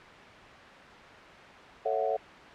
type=chord; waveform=sine; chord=F# minor seventh; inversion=first; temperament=just; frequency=444 / 555 / 666 / 740 Hz; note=A4 / C#5 / E5 / F#5; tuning=+16 / +2 / +18 / 0 cents; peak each=-32 dBFS; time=1.85-2.17 s; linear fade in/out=10 ms; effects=white hiss -47 dBFS RMS until 2.54 s + low-pass 2000 Hz 12 dB/octave